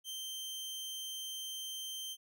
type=tone; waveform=sawtooth; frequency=3130 Hz; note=G7; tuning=3 cents flat; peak=-37 dBFS; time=0.04-2.17 s; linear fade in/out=50 ms; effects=none